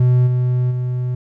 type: tone with level steps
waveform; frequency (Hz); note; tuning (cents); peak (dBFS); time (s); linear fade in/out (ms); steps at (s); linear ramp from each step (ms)
triangle; 124.9; B2; +20; -8 / -12 / -16; 0-1.15; 5; 0.26 / 0.7; 20
effects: none